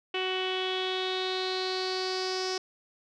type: tone with low-pass filter sweep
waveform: sawtooth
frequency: 373.1 Hz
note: F#4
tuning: 14 cents sharp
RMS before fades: -31 dBFS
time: 0.14-2.58 s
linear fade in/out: 5 ms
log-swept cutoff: 2900 to 5300 Hz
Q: 6.5
effects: none